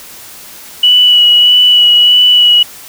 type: tone with vibrato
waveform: sine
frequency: 2944 Hz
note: F#7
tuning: 9 cents flat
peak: -3 dBFS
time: 0.83-2.63 s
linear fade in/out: 5 ms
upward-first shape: sine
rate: 1.6 Hz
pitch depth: 16 cents each way
effects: white hiss -32 dBFS RMS until 2.88 s